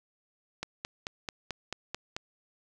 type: click train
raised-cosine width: 0.2 ms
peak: -17 dBFS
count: 8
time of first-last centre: 0.63-2.165 s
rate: 4.56 Hz
effects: none